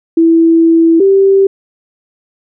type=tone pair in turn; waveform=sine; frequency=329.6 / 390.1 Hz; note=E4 / G4; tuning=0 / -8 cents; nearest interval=minor third; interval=292 cents; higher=second; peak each=-4 dBFS; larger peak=neither; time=0.17-1 / 1-1.47 s; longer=first; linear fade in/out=5 ms; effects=none